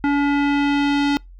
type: tone with low-pass filter sweep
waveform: square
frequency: 285.1 Hz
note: C#4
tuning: 49 cents sharp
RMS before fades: -18 dBFS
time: 0.04-1.17 s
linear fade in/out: 0 ms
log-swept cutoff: 1800 to 4200 Hz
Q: 1.4
effects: noise-tail reverb RT60 0.2 s tail -26 dB re dry + added 44 Hz sine -39 dBFS peak until 1.39 s